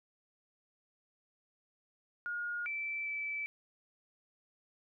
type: tone with pitch steps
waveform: sine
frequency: 1430 / 2326 / 2312 Hz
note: F6 / D7 / D7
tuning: +41 / -17 / -28 cents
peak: -35 dBFS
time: 2.26-3.46 s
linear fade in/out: 0 ms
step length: 400 ms
effects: none